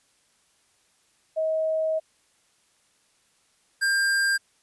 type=tone pair in turn; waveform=sine / square; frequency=635 / 1597 Hz; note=D#5 / G6; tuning=+35 / +32 cents; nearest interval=octave + major third; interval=1597 cents; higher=second; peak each=-22 / -21 dBFS; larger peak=second; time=1.36-2 / 3.81-4.38 s; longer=first; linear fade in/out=20 ms; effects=white hiss -65 dBFS RMS until 4.62 s + resampled to 24000 Hz